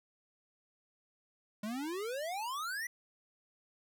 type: exponential sweep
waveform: square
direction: up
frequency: 202.5 to 2000 Hz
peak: -37 dBFS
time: 1.63-2.87 s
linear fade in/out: 5 ms
effects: none